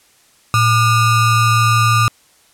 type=ring-modulated tone; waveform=square; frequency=659.3 Hz; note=E5; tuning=in tune; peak=-8 dBFS; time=0.54-2.08 s; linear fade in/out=0 ms; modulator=546 Hz; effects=white hiss -52 dBFS RMS until 2.53 s + low-pass 11000 Hz 12 dB/octave